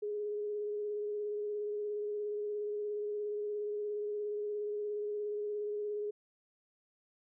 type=tone with vibrato; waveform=sine; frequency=416.8 Hz; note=G#4; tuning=6 cents sharp; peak=-34 dBFS; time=0.02-6.11 s; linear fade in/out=10 ms; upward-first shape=sine; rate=17 Hz; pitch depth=19 cents each way; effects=none